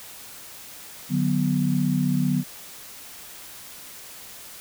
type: chord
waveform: sine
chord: B minor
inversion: first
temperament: equal with one note detuned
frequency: 149.14 / 185 / 246.9 Hz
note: D3 / F#3 / B3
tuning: +27 / 0 / 0 cents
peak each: -24 dBFS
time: 1.09-2.44 s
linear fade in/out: 50 ms
effects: white hiss -42 dBFS RMS until 4.6 s